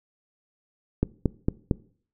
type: click train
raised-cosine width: 3 ms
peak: -8 dBFS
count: 4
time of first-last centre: 1.03-1.712 s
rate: 4.4 Hz
effects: noise-tail reverb RT60 0.5 s tail -21 dB re dry